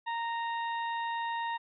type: harmonic tone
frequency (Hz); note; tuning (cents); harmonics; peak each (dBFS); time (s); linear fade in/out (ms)
928; A#5; -8; 1 / 2 / 3 / 4; -32 / -39 / -47 / -47; 0.06-1.58; 20
effects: none